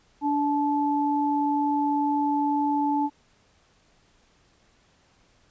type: tone pair together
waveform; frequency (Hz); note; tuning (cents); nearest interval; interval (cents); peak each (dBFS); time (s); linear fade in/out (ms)
sine; 290.1 / 868.2; D4 / A5; -21 / -23; octave + perfect fifth; 1898; -24; 0.21-3.1; 50
effects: pink hiss -62 dBFS RMS until 5.5 s + resampled to 16000 Hz